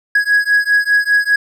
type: beating tone pair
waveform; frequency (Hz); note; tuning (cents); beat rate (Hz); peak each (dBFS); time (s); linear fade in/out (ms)
triangle; 1661.2 / 1666.2; G#6 / G#6; 0 / +5; 5; -12; 0.15-1.36; 5
effects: none